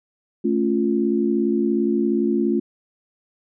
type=chord; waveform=sine; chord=A augmented; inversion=none; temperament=equal; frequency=220 / 277.2 / 349.2 Hz; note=A3 / C#4 / E#4; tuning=0 / 0 / 0 cents; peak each=-21 / -23 / -21 dBFS; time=0.44-2.6 s; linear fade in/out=10 ms; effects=none